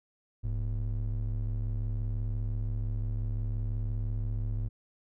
triangle ring-modulated tone, 73.2 Hz, D2, 5 cents flat, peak -24 dBFS, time 0.43-4.69 s, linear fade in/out 20 ms, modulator 32.9 Hz, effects none

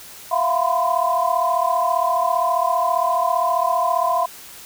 sine tone cluster, 671 / 709 / 998 / 1033 Hz, E5 / F5 / B5 / C6, +31 / +26 / +18 / -22 cents, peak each -22 dBFS, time 0.31-4.26 s, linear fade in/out 10 ms, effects white hiss -40 dBFS RMS until 4.65 s

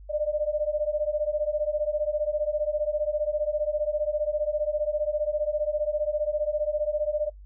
sine beating tone pair, 593 / 608 Hz, D5 / D#5, +17 / -40 cents, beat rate 15 Hz, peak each -27 / -27 dBFS, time 0.09-7.3 s, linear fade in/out 20 ms, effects noise-tail reverb RT60 0.1 s tail -19 dB re dry + added 49 Hz sine -43 dBFS peak until 7.45 s

